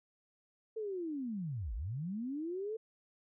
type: linear two-way sweep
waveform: sine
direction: down then up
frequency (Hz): 452.2 to 45.35 to 452.2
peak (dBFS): -36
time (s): 0.76-2.77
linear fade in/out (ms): 10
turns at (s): 1.74
effects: none